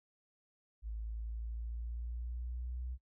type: exponential sweep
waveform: sine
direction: up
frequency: 54 to 62.6 Hz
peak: -38 dBFS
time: 0.82-2.98 s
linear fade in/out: 50 ms
effects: noise-tail reverb RT60 0.1 s tail -19 dB re dry